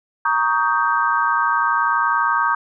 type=chord; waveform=sine; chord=Eb dominant seventh; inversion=second; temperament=equal with one note detuned; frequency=932.3 / 1124.2 / 1244.5 / 1568 Hz; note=Bb5 / Db6 / Eb6 / G6; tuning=0 / +24 / 0 / 0 cents; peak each=-21 dBFS; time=0.25-2.55 s; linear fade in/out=5 ms; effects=none